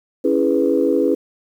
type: chord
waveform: sine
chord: C# minor seventh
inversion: none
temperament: equal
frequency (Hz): 277.2 / 329.6 / 415.3 / 493.9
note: C#4 / E4 / G#4 / B4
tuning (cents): 0 / 0 / 0 / 0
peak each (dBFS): -19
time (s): 0.24-1.15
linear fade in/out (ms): 10
effects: tanh soft clip ceiling -3 dBFS + 8-bit